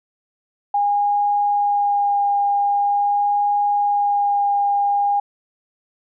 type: tone with vibrato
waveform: sine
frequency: 814 Hz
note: G#5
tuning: 35 cents flat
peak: -15 dBFS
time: 0.74-5.2 s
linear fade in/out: 5 ms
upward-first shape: sine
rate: 0.44 Hz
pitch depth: 11 cents each way
effects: none